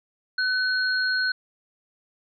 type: tone pair together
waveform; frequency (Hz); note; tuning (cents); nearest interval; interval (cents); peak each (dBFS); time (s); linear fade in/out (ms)
sine; 1508 / 4262; F#6 / C8; +32 / +31; octave + tritone; 1799; -22 / -28; 0.38-1.32; 5
effects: none